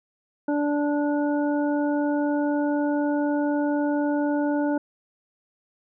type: harmonic tone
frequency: 292 Hz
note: D4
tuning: 10 cents flat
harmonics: 1 / 2 / 3 / 5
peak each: -22 / -28 / -32 / -36 dBFS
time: 0.48-4.78 s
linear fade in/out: 5 ms
effects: none

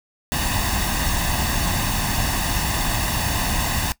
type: noise with comb filter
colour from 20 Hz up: pink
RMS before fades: -22 dBFS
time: 0.32-3.92 s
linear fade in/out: 0 ms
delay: 1.1 ms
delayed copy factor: +0.65
effects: noise-tail reverb RT60 0.1 s tail -18 dB re dry

